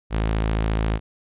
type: tone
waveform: sawtooth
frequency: 54.3 Hz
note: A1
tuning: 22 cents flat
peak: -16 dBFS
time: 0.1-1 s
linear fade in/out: 50 ms
effects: resampled to 8000 Hz